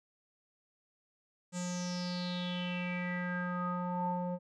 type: tone with low-pass filter sweep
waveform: square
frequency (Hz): 178.4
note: F3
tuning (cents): +37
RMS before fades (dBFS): -36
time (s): 1.52-4.39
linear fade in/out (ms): 50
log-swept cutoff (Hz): 7700 to 680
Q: 7.2
effects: none